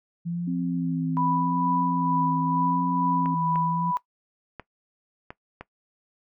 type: tone with vibrato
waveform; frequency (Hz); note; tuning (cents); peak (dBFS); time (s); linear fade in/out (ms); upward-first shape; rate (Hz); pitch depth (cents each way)
sine; 169; E3; +43; -26; 0.25-3.92; 20; sine; 0.84; 61
type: tone with pitch glide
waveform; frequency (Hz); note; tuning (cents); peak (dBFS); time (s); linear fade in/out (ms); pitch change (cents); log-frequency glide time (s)
sine; 261.6 to 264.2; C4 to C4; 0 to +17; -27; 0.47-3.35; 10; +17; 1.73-2.91
type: tone with tremolo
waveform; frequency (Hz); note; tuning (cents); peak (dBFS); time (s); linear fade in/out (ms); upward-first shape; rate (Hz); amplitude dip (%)
sine; 987.8; B5; 0; -23; 1.17-3.97; 0; sine; 2.2; 35
type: clicks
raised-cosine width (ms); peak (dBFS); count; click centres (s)
0.5; -22; 5; 3.259 / 3.558 / 4.597 / 5.305 / 5.61
effects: noise-tail reverb RT60 0.1 s tail -18 dB re dry